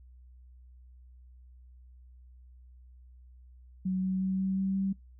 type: tone with pitch steps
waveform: sine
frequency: 186.6 / 188.01 / 189.42 / 190.85 / 192.29 / 193.74 Hz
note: F#3 / F#3 / F#3 / G3 / G3 / G3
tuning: +15 / +28 / +41 / -46 / -33 / -20 cents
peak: -27 dBFS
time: 3.85-4.93 s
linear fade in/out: 10 ms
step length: 180 ms
effects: noise-tail reverb RT60 0.2 s tail -26 dB re dry + added 62 Hz sine -51 dBFS peak until 5.19 s